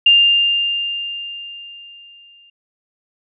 sine tone with exponential decay, 2800 Hz, F7, 4 cents sharp, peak -6 dBFS, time 0.06-2.5 s, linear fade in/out 5 ms, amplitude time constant 530 ms, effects none

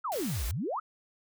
sine exponential two-way sweep, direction down then up, 1400 to 49 to 1400 Hz, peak -30 dBFS, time 0.04-0.8 s, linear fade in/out 10 ms, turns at 0.46 s
white noise, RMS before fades -40 dBFS, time 0.12-0.51 s, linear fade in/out 0 ms
effects none

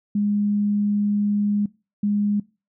sine tone pair in turn, 205.8 / 205.8 Hz, G#3 / G#3, -16 / -16 cents, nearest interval unison, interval 0 cents, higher neither, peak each -18 dBFS, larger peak neither, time 0.15-1.66 / 2.03-2.4 s, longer first, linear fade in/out 5 ms, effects noise-tail reverb RT60 0.3 s tail -22 dB re dry

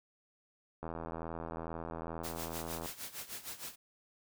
click train, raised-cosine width 1 ms, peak -27 dBFS, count 168, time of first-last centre 0.83-2.859 s, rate 82.3 Hz
white noise with tremolo, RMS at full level -42 dBFS, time 2.23-3.76 s, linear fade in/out 20 ms, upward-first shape sine, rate 6.5 Hz, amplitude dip 80%
effects none

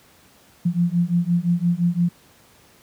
sine beating tone pair, 170.6 / 176.4 Hz, F3 / F3, -40 / +18 cents, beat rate 5.8 Hz, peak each -20 dBFS, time 0.65-2.09 s, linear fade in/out 10 ms, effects pink hiss -53 dBFS RMS until 2.82 s + high-pass 80 Hz 12 dB/octave

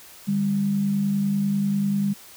sine tone pair together, 149.83 / 200 Hz, D3 / G3, +35 / +35 cents, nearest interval perfect fourth, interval 500 cents, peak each -30 / -20 dBFS, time 0.27-2.14 s, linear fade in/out 20 ms, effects white hiss -46 dBFS RMS until 2.36 s

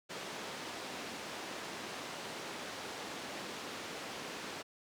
pink band-pass noise, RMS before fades -44 dBFS, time 0.09-4.63 s, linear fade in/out 20 ms, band 260 to 5900 Hz, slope 12 dB/octave, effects none

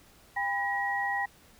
sine tone cluster, 802 / 998 / 1905 Hz, G5 / B5 / A#6, +39 / +18 / +37 cents, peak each -31 / -38 / -30 dBFS, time 0.36-1.26 s, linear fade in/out 10 ms, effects pink hiss -58 dBFS RMS until 1.59 s

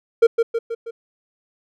triangle tone with echo, 460.6 Hz, A#4, 21 cents flat, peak -6 dBFS, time 0.22-0.27 s, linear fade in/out 10 ms, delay 160 ms, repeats 4, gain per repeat -5 dB, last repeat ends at 0.91 s, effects none

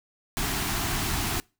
pink band-stop noise, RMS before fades -28 dBFS, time 0.37-1.4 s, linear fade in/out 0 ms, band 430 to 650 Hz, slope 96 dB/octave, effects noise-tail reverb RT60 0.3 s tail -25 dB re dry

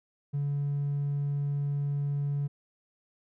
triangle tone, 142.7 Hz, D3, 49 cents flat, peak -24 dBFS, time 0.33-2.48 s, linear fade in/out 20 ms, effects tanh soft clip ceiling -23 dBFS

